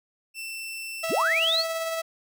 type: tone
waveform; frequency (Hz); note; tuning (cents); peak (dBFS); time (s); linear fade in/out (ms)
sawtooth; 2678; E7; +27; -30; 0.34-1.25; 50
type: tone with tremolo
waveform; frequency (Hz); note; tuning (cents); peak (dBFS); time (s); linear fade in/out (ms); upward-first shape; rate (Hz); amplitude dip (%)
sawtooth; 654; E5; -14; -22; 1.03-2.02; 10; triangle; 18; 35
type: linear sweep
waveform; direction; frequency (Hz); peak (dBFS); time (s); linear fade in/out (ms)
sine; up; 75.7 to 4684; -21; 1.09-1.65; 50
effects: none